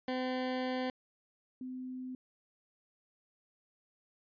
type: tone pair in turn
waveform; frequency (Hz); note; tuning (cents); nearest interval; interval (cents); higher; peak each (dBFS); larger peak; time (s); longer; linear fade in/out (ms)
20% pulse / sine; 255.7 / 255.7; C4 / C4; -40 / -40; unison; 0; neither; -28 / -39; first; 0.08-0.9 / 1.61-2.15; first; 2
effects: resampled to 11025 Hz